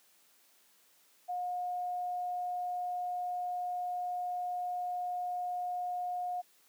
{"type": "tone", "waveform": "sine", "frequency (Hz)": 718, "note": "F5", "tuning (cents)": 48, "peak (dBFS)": -33, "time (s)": [1.28, 6.42], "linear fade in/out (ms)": 20, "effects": ["white hiss -66 dBFS RMS until 6.68 s", "high-pass 200 Hz 12 dB/octave"]}